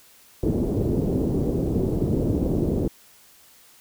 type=low-pass noise; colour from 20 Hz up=white; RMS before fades=-23 dBFS; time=0.43-2.88 s; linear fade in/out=2 ms; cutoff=400 Hz; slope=24 dB/octave; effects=white hiss -53 dBFS RMS until 3.8 s